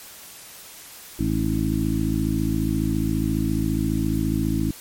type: harmonic tone with a mistuned harmonic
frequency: 54.6 Hz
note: A1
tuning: 13 cents flat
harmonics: 1 / 2 / 3 / 4 / 5 / 6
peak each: -27 / -27 / -27 / -27 / -27 / -27 dBFS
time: 1.19-4.71 s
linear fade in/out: 5 ms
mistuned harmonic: 6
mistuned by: -39 cents
effects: white hiss -42 dBFS RMS until 4.8 s + MP3 64 kbps